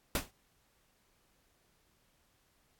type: noise with exponential decay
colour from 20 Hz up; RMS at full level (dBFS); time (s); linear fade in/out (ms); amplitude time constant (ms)
pink; -27; 0.15-0.31; 2; 33
effects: pink hiss -72 dBFS RMS until 2.79 s + AAC 64 kbps